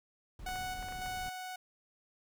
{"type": "noise", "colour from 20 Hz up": "brown", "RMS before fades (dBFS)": -47, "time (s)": [0.39, 1.29], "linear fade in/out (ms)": 2}
{"type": "tone with tremolo", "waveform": "sawtooth", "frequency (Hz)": 740, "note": "F#5", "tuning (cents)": 0, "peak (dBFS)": -33, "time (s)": [0.46, 1.56], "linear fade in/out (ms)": 5, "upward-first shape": "square", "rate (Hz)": 1.8, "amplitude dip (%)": 35}
{"type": "clicks", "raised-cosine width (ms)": 0.5, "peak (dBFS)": -33, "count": 6, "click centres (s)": [0.489, 0.558, 0.827, 0.886, 0.924, 1.061]}
{"effects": []}